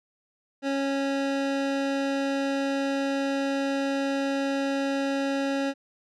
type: tone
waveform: 25% pulse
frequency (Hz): 275.2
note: C#4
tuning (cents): -12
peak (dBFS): -21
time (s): 0.62-5.74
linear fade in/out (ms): 50
effects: low-pass 5000 Hz 12 dB/octave